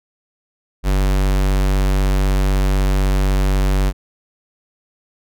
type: tone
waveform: square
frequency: 48.03 Hz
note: G1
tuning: 35 cents flat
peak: -14 dBFS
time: 0.83-3.93 s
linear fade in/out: 50 ms
effects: none